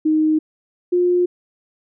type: tone pair in turn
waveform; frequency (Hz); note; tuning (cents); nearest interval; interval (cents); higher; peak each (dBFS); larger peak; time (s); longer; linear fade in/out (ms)
sine; 311.1 / 355.8; D#4 / F4; 0 / +32; major second; 232; second; -13; neither; 0.05-0.39 / 0.92-1.26; neither; 10
effects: none